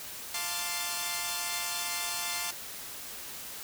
5% pulse chord, D minor seventh, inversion first, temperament equal, 698.5 / 880 / 1046.5 / 1174.7 Hz, F5 / A5 / C6 / D6, 0 / 0 / 0 / 0 cents, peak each -26 / -25 / -26 / -27 dBFS, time 0.34-2.51 s, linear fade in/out 5 ms, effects white hiss -42 dBFS RMS until 3.63 s

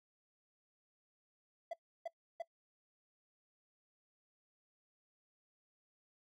triangle tone bursts, 670 Hz, E5, 28 cents sharp, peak -36 dBFS, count 3, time 1.71-2.422 s, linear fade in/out 5 ms, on 24 ms, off 320 ms, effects noise-tail reverb RT60 0.1 s tail -21 dB re dry

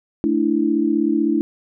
sine chord, A suspended fourth, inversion none, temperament equal, 220 / 293.7 / 329.6 Hz, A3 / D4 / E4, 0 / 0 / 0 cents, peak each -22 / -19 / -19 dBFS, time 0.24-1.41 s, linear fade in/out 0 ms, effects none

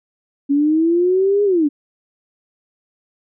sine linear two-way sweep, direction up then down, 277.2 to 414.6 to 277.2 Hz, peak -12 dBFS, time 0.49-1.69 s, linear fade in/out 20 ms, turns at 1.44 s, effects none

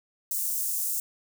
white high-pass noise, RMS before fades -29 dBFS, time 0.31-1 s, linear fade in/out 2 ms, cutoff 6900 Hz, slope 24 dB/octave, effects none

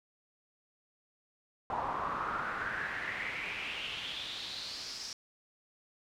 brown noise with band-pass filter sweep, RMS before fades -38 dBFS, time 1.7-5.13 s, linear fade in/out 2 ms, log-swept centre 930 to 5500 Hz, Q 4.9, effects none

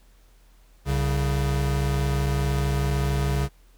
square tone pair together, 65.41 / 138.6 Hz, C2 / C#3, 0 / 0 cents, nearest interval octave + minor second, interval 1300 cents, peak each -25 dBFS, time 0.85-3.49 s, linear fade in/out 50 ms, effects added 42 Hz sine -52 dBFS peak until 3.77 s + pink hiss -62 dBFS RMS until 3.77 s

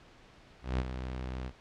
sawtooth tone with ADSR envelope, 63.5 Hz, B1, 49 cents sharp, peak -23 dBFS, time 0.62-1.52 s, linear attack 170 ms, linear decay 41 ms, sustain -9 dB, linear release 51 ms, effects pink hiss -57 dBFS RMS until 1.6 s + low-pass 4000 Hz 12 dB/octave

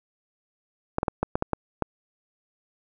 clicks, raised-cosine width 1 ms, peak -9 dBFS, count 8, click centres 0.984 / 1.031 / 1.082 / 1.23 / 1.355 / 1.424 / 1.533 / 1.823 s, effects none

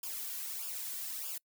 blue noise with flanger, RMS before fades -40 dBFS, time 0.03-1.38 s, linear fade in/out 5 ms, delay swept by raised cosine 0.49 to 2.39 ms, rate 1.6 Hz, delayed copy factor -0.75, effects noise-tail reverb RT60 0.1 s tail -26 dB re dry

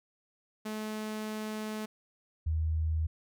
sawtooth / sine tone pair in turn, 215.4 / 79.39 Hz, A3 / D#2, -37 / +35 cents, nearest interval octave + perfect fourth, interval 1728 cents, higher first, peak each -31 / -27 dBFS, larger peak second, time 0.65-1.86 / 2.46-3.07 s, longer first, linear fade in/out 10 ms, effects none

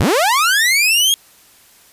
sawtooth linear sweep, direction up, 51.91 to 3309 Hz, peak -8 dBFS, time 0-1.14 s, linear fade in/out 0 ms, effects white hiss -48 dBFS RMS until 1.92 s + resampled to 32000 Hz

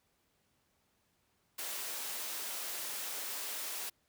white high-pass noise, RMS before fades -40 dBFS, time 1.58-3.9 s, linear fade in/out 10 ms, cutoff 350 Hz, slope 12 dB/octave, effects pink hiss -75 dBFS RMS until 4.08 s + high-pass 60 Hz 12 dB/octave

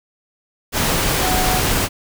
sine tone in noise, 740 Hz, F#5, in tune, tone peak -21 dBFS, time 1.2-1.62 s, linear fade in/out 50 ms, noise pink, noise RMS -18 dBFS, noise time 0.72-1.89 s, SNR -6 dB, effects none

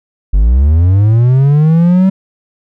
triangle linear sweep, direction up, 45.3 to 193.2 Hz, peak -3 dBFS, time 0.33-2.1 s, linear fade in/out 10 ms, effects none

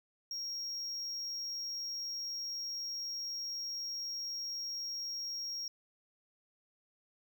triangle tone, 5588 Hz, F8, in tune, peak -36 dBFS, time 0.31-5.68 s, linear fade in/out 2 ms, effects none

